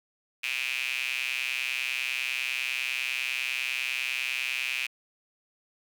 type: tone with high-pass filter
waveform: sawtooth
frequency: 130 Hz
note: C3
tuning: 11 cents flat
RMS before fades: -31 dBFS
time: 0.43-4.87 s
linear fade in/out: 10 ms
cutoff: 2500 Hz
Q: 7.8
effects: none